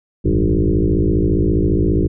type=tone with frequency modulation; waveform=sine; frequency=130.81 Hz; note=C3; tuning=in tune; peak=-12 dBFS; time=0.24-2.08 s; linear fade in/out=20 ms; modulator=54.8 Hz; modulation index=4.9; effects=none